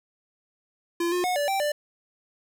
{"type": "tone with pitch steps", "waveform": "square", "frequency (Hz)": [342.3, 357.1, 728, 580, 780, 591], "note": ["F4", "F4", "F#5", "D5", "G5", "D5"], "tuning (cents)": [-35, 39, -28, -22, -9, 11], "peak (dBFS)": -24, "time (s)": [1, 1.72], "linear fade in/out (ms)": 5, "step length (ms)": 120, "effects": ["9-bit"]}